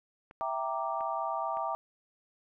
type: clicks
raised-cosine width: 0.5 ms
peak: -34 dBFS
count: 3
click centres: 0.311 / 1.008 / 1.571 s
type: chord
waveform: sine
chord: E half-diminished seventh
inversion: none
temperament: equal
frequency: 659.3 / 784 / 932.3 / 1174.7 Hz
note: E5 / G5 / Bb5 / D6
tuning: 0 / 0 / 0 / 0 cents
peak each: -36 dBFS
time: 0.41-1.75 s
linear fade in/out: 0 ms
effects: none